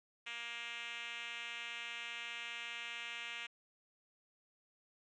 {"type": "tone with band-pass filter", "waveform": "5% pulse", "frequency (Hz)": 235.1, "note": "A#3", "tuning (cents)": 15, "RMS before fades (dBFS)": -45, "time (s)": [0.26, 3.47], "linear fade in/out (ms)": 10, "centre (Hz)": 2700, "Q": 2.2, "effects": ["resampled to 22050 Hz", "12-bit"]}